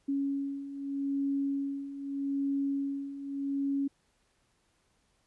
sine beating tone pair, 277.2 / 278.01 Hz, C#4 / C#4, 0 / +5 cents, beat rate 0.81 Hz, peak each -36 / -31 dBFS, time 0.08-3.88 s, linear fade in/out 10 ms, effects pink hiss -72 dBFS RMS until 5.26 s + resampled to 24000 Hz

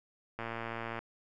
click train, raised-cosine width 0.5 ms, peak -23 dBFS, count 70, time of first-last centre 0.39-0.99 s, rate 115 Hz, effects none

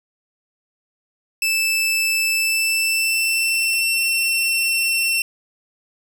sawtooth tone with pitch glide, 2637 to 2705 Hz, E7 to E7, 0 to +44 cents, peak -14 dBFS, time 1.42-5.22 s, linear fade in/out 2 ms, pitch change +44 cents, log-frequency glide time 2.34-4.01 s, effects none

